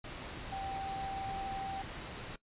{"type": "tone in noise", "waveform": "sine", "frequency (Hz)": 779, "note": "G5", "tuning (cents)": -11, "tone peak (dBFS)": -37, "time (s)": [0.52, 1.82], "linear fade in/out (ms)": 5, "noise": "pink", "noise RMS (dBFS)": -44, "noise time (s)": [0.04, 2.36], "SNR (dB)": 4, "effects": ["noise-tail reverb RT60 0.1 s tail -19 dB re dry", "resampled to 8000 Hz"]}